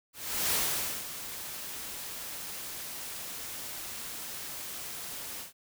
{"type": "noise with ADSR envelope", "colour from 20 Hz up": "white", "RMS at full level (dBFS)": -28, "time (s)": [0.13, 5.53], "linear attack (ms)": 390, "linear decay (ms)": 520, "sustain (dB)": -12, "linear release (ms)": 130, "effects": []}